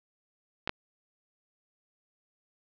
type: clicks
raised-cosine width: 0.3 ms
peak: -15 / -12 dBFS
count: 2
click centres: 0.675 / 0.694 s
effects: low-pass 5000 Hz 12 dB/octave